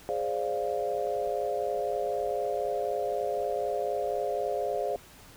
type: chord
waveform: sine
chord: D half-diminished seventh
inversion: second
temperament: equal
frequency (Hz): 415.3 / 523.3 / 587.3 / 698.5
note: Ab4 / C5 / D5 / F5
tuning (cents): 0 / 0 / 0 / 0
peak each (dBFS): -33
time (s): 0.09-4.96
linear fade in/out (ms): 0
effects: pink hiss -52 dBFS RMS until 5.36 s